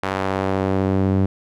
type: tone with band-pass filter sweep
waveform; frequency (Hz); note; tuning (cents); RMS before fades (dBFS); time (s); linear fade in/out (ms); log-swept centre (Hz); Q
sawtooth; 95.9; G2; -37; -20; 0.03-1.26; 5; 1200 to 200; 0.75
effects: none